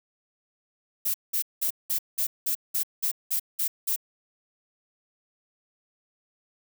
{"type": "noise bursts", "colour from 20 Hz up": "violet", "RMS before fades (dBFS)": -26, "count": 11, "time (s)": [1.05, 3.962], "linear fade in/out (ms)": 10, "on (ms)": 92, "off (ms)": 190, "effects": []}